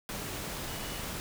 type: tone in noise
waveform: sine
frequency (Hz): 2936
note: F#7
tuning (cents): -14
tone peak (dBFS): -48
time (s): 0.68-1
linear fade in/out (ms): 0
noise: pink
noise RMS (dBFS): -38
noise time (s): 0.09-1.2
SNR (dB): -13
effects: none